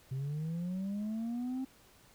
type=linear sweep; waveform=sine; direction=up; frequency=128.7 to 265.5 Hz; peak=-31 dBFS; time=0.11-1.65 s; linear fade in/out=10 ms; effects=tanh soft clip ceiling -33 dBFS + pink hiss -62 dBFS RMS until 2.14 s